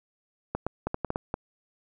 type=clicks; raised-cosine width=1 ms; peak=-14 dBFS; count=8; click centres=0.55 / 0.666 / 0.87 / 0.944 / 1.047 / 1.104 / 1.159 / 1.341 s; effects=none